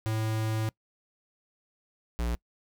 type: tone pair in turn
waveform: square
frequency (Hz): 110 / 58.93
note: A2 / A#1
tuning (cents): 0 / +19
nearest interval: major seventh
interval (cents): 1081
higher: first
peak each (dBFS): -28 / -28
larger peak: neither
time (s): 0.06-0.69 / 2.19-2.35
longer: first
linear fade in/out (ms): 0
effects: noise-tail reverb RT60 0.1 s tail -24 dB re dry